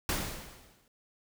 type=noise with exponential decay; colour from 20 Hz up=pink; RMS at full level=-29 dBFS; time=0.09-0.88 s; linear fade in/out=2 ms; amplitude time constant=170 ms; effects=none